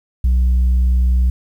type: tone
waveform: sine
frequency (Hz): 62.2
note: B1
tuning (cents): +13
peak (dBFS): -8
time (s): 0.24-1.3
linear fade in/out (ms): 5
effects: tanh soft clip ceiling -10 dBFS + 8-bit